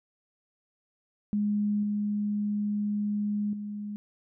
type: tone with level steps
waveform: sine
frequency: 207.3 Hz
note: G#3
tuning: 3 cents flat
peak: -24 / -26 / -33 dBFS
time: 1.33-3.96 s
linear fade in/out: 0 ms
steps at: 1.83 / 3.53 s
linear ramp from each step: 2 ms
effects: none